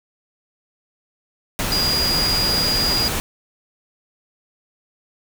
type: tone in noise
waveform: sine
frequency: 4862 Hz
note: D#8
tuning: 41 cents flat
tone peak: -18 dBFS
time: 1.72-3.08 s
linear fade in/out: 0 ms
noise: pink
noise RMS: -23 dBFS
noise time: 1.59-3.2 s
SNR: +2 dB
effects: none